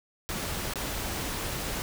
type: noise with dropouts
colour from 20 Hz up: pink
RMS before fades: -33 dBFS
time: 0.29-1.82 s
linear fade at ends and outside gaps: 0 ms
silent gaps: 0.736-0.757 s
effects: none